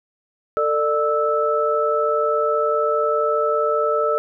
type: tone cluster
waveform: sine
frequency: 446.9 / 597 / 1312 Hz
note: A4 / D5 / E6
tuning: +27 / +28 / -9 cents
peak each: -21 dBFS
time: 0.57-4.18 s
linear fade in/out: 0 ms
effects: none